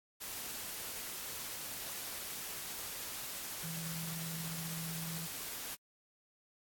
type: tone in noise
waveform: sine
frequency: 164.2 Hz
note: E3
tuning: 6 cents flat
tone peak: -42 dBFS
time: 3.63-5.27 s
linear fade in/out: 20 ms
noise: white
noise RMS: -43 dBFS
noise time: 0.2-5.76 s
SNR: -2 dB
effects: AAC 64 kbps